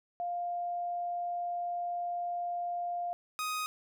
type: tone pair in turn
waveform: sine / sawtooth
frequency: 701 / 1250.5 Hz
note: F5 / D#6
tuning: +6 / +8 cents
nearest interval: minor seventh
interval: 1002 cents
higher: second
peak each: -32 / -29 dBFS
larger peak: second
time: 0.2-3.13 / 3.39-3.66 s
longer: first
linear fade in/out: 0 ms
effects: none